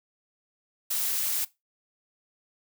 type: noise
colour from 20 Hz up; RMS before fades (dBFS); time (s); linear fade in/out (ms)
blue; -28; 0.9-1.45; 10
effects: noise-tail reverb RT60 0.2 s tail -19 dB re dry